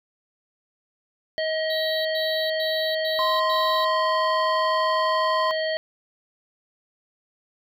harmonic tone, 633 Hz, D#5, 30 cents sharp, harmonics 1 / 3 / 5 / 7, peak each -24 / -30 / -34 / -34 dBFS, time 1.38-5.77 s, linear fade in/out 0 ms
triangle tone bursts, 3921 Hz, B7, 13 cents flat, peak -27 dBFS, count 5, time 1.7-3.846 s, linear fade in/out 2 ms, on 350 ms, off 99 ms
triangle tone with pitch glide, 1040 to 1031 Hz, C6 to C6, -11 to -26 cents, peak -20 dBFS, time 3.19-5.51 s, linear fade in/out 0 ms, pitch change -15 cents, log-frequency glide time 3.75-4.06 s
effects none

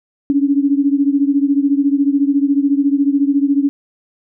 sine beating tone pair, 277.2 / 291.2 Hz, C#4 / D4, 0 / -15 cents, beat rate 14 Hz, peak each -13 / -16 dBFS, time 0.3-3.69 s, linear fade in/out 0 ms, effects none

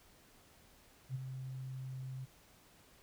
sine tone with ADSR envelope, 130.81 Hz, C3, in tune, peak -34 dBFS, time 1.09-2.26 s, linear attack 58 ms, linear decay 22 ms, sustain -7 dB, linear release 21 ms, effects pink hiss -64 dBFS RMS until 3.02 s

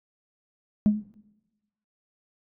sine tone with exponential decay, 210 Hz, G#3, 19 cents sharp, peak -12 dBFS, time 0.86-1.14 s, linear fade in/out 0 ms, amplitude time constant 59 ms, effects noise-tail reverb RT60 1.0 s tail -18 dB re dry + tanh soft clip ceiling -13 dBFS

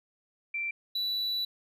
sine / triangle tone pair in turn, 2349 / 3951 Hz, D7 / B7, 0 / 0 cents, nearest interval major sixth, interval 900 cents, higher second, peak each -30 / -27 dBFS, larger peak second, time 0.54-0.71 / 0.95-1.45 s, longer second, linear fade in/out 5 ms, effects none

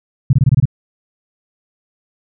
sine tone bursts, 131.7 Hz, C3, 12 cents sharp, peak -6 dBFS, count 7, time 0.3-0.655 s, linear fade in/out 5 ms, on 31 ms, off 23 ms, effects none

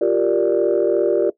sine chord, G minor seventh, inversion third, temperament equal, 349.2 / 392 / 466.2 / 587.3 Hz, F4 / G4 / Bb4 / D5, 0 / 0 / 0 / 0 cents, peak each -19 dBFS, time 0.01-1.3 s, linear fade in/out 5 ms, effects noise-tail reverb RT60 0.1 s tail -18 dB re dry + tanh soft clip ceiling -7 dBFS

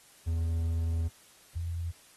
triangle / sine tone pair in turn, 82.41 / 84.87 Hz, E2 / F2, 0 / -49 cents, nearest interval minor second, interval 51 cents, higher second, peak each -25 / -31 dBFS, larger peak first, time 0.26-1.09 / 1.55-1.92 s, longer first, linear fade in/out 20 ms, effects white hiss -58 dBFS RMS until 2.16 s + AAC 32 kbps

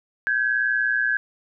sine tone pair together, 1556 / 1676.6 Hz, G6 / G#6, -13 / +16 cents, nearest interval minor second, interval 129 cents, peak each -22 dBFS, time 0.27-1.17 s, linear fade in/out 0 ms, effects none

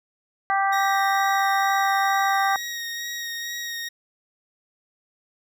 harmonic tone, 392 Hz, G4, in tune, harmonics 2 / 3 / 4 / 5, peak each -21 / -25 / -27 / -29 dBFS, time 0.5-2.56 s, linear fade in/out 0 ms
20% pulse tone with vibrato, 1879 Hz, A#6, 13 cents sharp, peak -24 dBFS, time 0.72-3.89 s, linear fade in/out 10 ms, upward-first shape sine, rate 2.2 Hz, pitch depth 17 cents each way
effects none

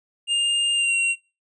square tone with pitch glide, 2812 to 2748 Hz, F7 to F7, +11 to -29 cents, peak -19 dBFS, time 0.27-1.16 s, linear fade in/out 50 ms, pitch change -40 cents, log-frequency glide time 0.74-0.94 s, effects noise-tail reverb RT60 0.3 s tail -24 dB re dry + resampled to 22050 Hz

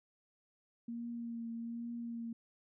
sine tone with vibrato, 233.1 Hz, A#3, in tune, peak -39 dBFS, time 0.88-2.33 s, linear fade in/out 5 ms, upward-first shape triangle, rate 1.2 Hz, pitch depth 25 cents each way, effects none

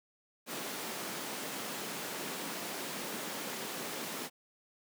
pink high-pass noise, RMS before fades -40 dBFS, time 0.46-4.3 s, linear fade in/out 50 ms, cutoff 190 Hz, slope 24 dB/octave, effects none

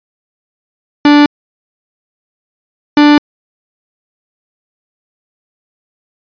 45% pulse tone pair in turn, 292.5 / 294.4 Hz, D4 / D4, -7 / +4 cents, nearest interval unison, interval 11 cents, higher second, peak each -3 dBFS, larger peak neither, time 1.05-1.26 / 2.97-3.18 s, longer neither, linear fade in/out 2 ms, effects resampled to 11025 Hz

